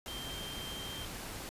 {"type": "tone in noise", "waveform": "sine", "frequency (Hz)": 3157, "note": "G7", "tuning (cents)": 12, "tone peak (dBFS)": -43, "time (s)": [0.08, 1.05], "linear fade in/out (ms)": 0, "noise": "pink", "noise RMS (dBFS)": -43, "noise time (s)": [0.06, 1.49], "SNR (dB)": -3, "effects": ["resampled to 32000 Hz"]}